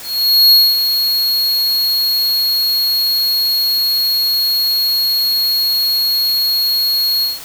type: tone with ADSR envelope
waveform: square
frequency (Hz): 4309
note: C#8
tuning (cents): -50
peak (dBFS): -5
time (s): 0.02-7.4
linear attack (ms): 500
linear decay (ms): 230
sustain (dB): -8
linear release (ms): 170
effects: white hiss -32 dBFS RMS until 7.44 s